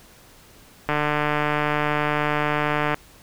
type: click train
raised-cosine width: 0.5 ms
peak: -7 dBFS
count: 307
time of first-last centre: 0.89-2.944 s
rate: 149 Hz
effects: pink hiss -50 dBFS RMS until 3.22 s